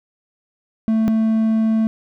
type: tone pair in turn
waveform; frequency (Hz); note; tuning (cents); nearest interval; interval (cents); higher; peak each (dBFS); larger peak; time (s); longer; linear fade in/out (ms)
triangle; 221.5 / 221.5; A3 / A3; +12 / +12; unison; 0; neither; -12; neither; 0.88-1.08 / 1.08-1.87; second; 0
effects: none